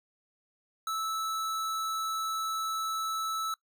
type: tone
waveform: square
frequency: 1310 Hz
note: E6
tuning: 11 cents flat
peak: -31 dBFS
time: 0.87-3.54 s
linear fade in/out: 2 ms
effects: noise-tail reverb RT60 0.1 s tail -22 dB re dry